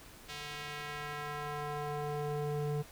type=tone with band-pass filter sweep; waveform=square; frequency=147.5 Hz; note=D3; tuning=8 cents sharp; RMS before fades=-38 dBFS; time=0.28-2.83 s; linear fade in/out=20 ms; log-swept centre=3600 to 310 Hz; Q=1; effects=pink hiss -54 dBFS RMS until 2.91 s